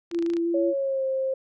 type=tone with vibrato; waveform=sine; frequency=338.1 Hz; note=E4; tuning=44 cents sharp; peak=-22 dBFS; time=0.11-0.74 s; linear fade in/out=50 ms; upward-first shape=square; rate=5.8 Hz; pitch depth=10 cents each way
type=clicks; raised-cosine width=0.2 ms; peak=-23 dBFS; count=8; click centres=0.114 / 0.147 / 0.189 / 0.225 / 0.263 / 0.301 / 0.336 / 0.368 s
type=tone with pitch glide; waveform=sine; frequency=558 to 530 Hz; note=C#5 to C5; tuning=+11 to +22 cents; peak=-23 dBFS; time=0.54-1.34 s; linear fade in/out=5 ms; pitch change=-89 cents; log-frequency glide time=0.66-1.05 s
effects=none